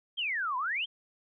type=exponential two-way sweep; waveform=sine; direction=down then up; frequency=3282 to 970 to 3282 Hz; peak=-29 dBFS; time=0.17-0.86 s; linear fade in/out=20 ms; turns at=0.57 s; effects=none